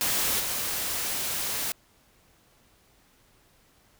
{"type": "noise with level steps", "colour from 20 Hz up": "white", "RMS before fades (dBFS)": [-26, -30], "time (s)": [0.01, 1.72], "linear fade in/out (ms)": 0, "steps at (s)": 0.39, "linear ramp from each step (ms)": 20, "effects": ["pink hiss -62 dBFS RMS until 3.99 s"]}